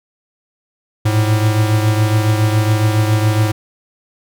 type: beating tone pair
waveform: square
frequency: 106.8 / 114 Hz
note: G#2 / A#2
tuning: +49 / -38 cents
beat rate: 7.2 Hz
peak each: -13 / -20 dBFS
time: 1.05-3.52 s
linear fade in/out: 10 ms
effects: none